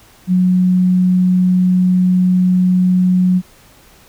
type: tone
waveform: sine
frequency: 182.6 Hz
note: F#3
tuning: 23 cents flat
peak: -9 dBFS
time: 0.27-3.42 s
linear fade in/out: 50 ms
effects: pink hiss -46 dBFS RMS until 4.08 s